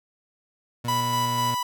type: tone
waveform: 30% pulse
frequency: 120 Hz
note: B2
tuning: 49 cents flat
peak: -26 dBFS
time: 0.84-1.55 s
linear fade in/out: 10 ms
type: tone with tremolo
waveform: 45% pulse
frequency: 987.8 Hz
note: B5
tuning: in tune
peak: -22 dBFS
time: 0.88-1.63 s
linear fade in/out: 5 ms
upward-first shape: square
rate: 4 Hz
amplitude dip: 25%
effects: none